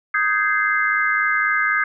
sine chord, Ab major seventh, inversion second, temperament just, 1245.9 / 1557.4 / 1661.2 / 2077 Hz, Eb6 / G6 / Ab6 / C7, +2 / -12 / 0 / -13 cents, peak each -22 dBFS, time 0.14-1.84 s, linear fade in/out 5 ms, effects none

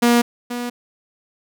sawtooth tone pair in turn, 238.4 / 242.4 Hz, A#3 / B3, +39 / -32 cents, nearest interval unison, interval 29 cents, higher second, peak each -8 / -20 dBFS, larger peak first, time 0.02-0.22 / 0.5-0.7 s, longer neither, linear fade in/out 10 ms, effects none

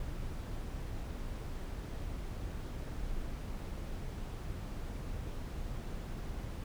brown noise, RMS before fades -40 dBFS, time 0-6.64 s, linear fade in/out 2 ms, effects none

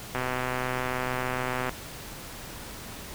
click train, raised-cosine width 0.5 ms, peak -14 dBFS, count 197, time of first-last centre 0.15-1.693 s, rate 127 Hz, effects pink hiss -41 dBFS RMS until 3.14 s

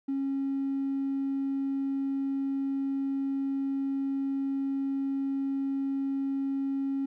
triangle tone, 273.2 Hz, C#4, 25 cents flat, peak -24 dBFS, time 0.08-7.06 s, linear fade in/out 10 ms, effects tanh soft clip ceiling -24 dBFS

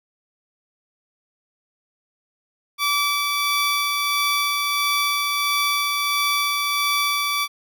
15% pulse tone with tremolo, 1155 Hz, D6, 29 cents flat, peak -12 dBFS, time 2.78-7.48 s, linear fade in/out 50 ms, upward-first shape sine, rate 1.5 Hz, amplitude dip 25%, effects none

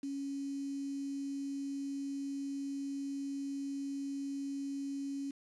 sine tone with quantisation, 277.2 Hz, C#4, in tune, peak -36 dBFS, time 0.03-5.31 s, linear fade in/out 5 ms, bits 9, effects resampled to 24000 Hz

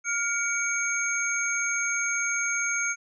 sine tone cluster, 1408 / 2265 / 6450 Hz, F6 / C#7 / G8, +14 / +37 / +48 cents, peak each -29 dBFS, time 0.04-2.96 s, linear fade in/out 50 ms, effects none

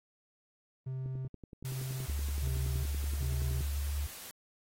triangle tone bursts, 130.81 Hz, C3, in tune, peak -33 dBFS, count 4, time 0.86-3.62 s, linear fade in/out 10 ms, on 420 ms, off 360 ms
click train, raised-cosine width 3 ms, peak -34 dBFS, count 28, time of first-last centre 1.06-3.607 s, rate 10.6 Hz
white noise, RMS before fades -47 dBFS, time 1.65-4.31 s, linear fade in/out 0 ms
sine tone with pitch glide, 71.2 to 72.11 Hz, C#2 to D2, +47 to -31 cents, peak -31 dBFS, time 2.08-4.07 s, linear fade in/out 10 ms, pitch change +22 cents, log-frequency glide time 3.83-3.89 s
effects AAC 48 kbps

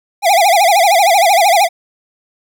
square tone with vibrato, 740 Hz, F#5, in tune, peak -8 dBFS, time 0.22-1.69 s, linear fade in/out 50 ms, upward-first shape sine, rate 13 Hz, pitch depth 200 cents each way, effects none

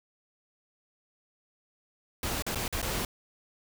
pink noise with dropouts, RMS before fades -32 dBFS, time 2.23-3.05 s, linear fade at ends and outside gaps 2 ms, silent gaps 2.423-2.465 / 2.548-2.556 / 2.68-2.726 / 2.817-2.827 s, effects none

